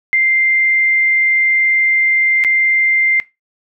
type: tone with dropouts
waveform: sine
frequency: 2093 Hz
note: C7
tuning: in tune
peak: -10 dBFS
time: 0.13-3.2 s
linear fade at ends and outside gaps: 0 ms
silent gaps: 2.439-2.447 s
effects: noise-tail reverb RT60 0.2 s tail -18 dB re dry